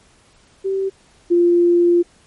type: tone pair in turn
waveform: sine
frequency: 386.7 / 347.1 Hz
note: G4 / F4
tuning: -24 / -11 cents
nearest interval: major second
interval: 187 cents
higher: first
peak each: -17 / -10 dBFS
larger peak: second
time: 0.64-0.9 / 1.3-2.03 s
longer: second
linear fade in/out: 20 ms
effects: pink hiss -53 dBFS RMS until 2.26 s + MP3 48 kbps